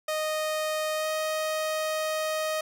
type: tone with pitch glide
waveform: sawtooth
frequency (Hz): 620 to 625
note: D#5 to D#5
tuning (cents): -6 to +8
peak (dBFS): -23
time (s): 0.08-2.61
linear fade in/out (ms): 5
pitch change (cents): +14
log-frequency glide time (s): 0.95-1.07
effects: none